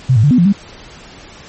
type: tone with pitch steps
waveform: sine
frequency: 129.2 / 108.5 / 145.8 / 250 / 173.5 / 199.8 Hz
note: C3 / A2 / D3 / B3 / F3 / G3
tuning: -21 / -24 / -12 / +21 / -11 / +33 cents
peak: -6 dBFS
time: 0.09-0.528 s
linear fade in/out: 10 ms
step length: 73 ms
effects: pink hiss -37 dBFS RMS until 1.48 s + MP3 32 kbps